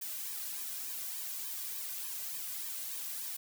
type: noise with flanger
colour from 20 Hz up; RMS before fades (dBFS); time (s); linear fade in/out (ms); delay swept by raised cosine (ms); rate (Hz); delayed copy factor
blue; -40; 0.01-3.37; 10; 1.4 to 2.31; 3.4; -0.9
effects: none